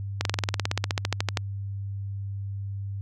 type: slowing click train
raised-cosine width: 0.2 ms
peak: -7 dBFS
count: 20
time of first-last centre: 0.21-1.372 s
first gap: 42 ms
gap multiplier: 1.04
effects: added 99 Hz sine -30 dBFS peak until 3.01 s